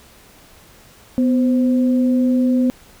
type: tone pair together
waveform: sine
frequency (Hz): 250.1 / 523.3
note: B3 / C5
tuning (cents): +22 / 0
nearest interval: octave + minor second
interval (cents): 1278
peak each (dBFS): -13 / -25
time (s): 1.18-2.7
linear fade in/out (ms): 0
effects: pink hiss -47 dBFS RMS until 3 s